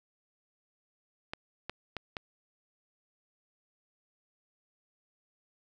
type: clicks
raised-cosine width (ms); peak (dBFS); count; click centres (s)
0.3; -20; 4; 1.335 / 1.696 / 1.967 / 2.168
effects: none